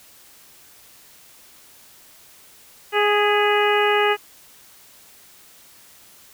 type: harmonic tone with a mistuned harmonic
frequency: 415.3 Hz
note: G#4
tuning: in tune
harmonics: 1 / 2 / 3 / 4 / 5 / 6 / 7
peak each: -19 / -22 / -24 / -25 / -26 / -27 / -27 dBFS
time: 2.92-4.17 s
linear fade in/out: 50 ms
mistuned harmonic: 5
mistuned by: -43 cents
effects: white hiss -49 dBFS RMS until 6.33 s